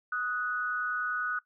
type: tone pair together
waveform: sine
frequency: 1250 / 1480 Hz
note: D#6 / F#6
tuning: +8 / 0 cents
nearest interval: minor third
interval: 292 cents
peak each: -34 / -30 dBFS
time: 0.12-1.39 s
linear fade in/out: 5 ms
effects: noise-tail reverb RT60 0.1 s tail -18 dB re dry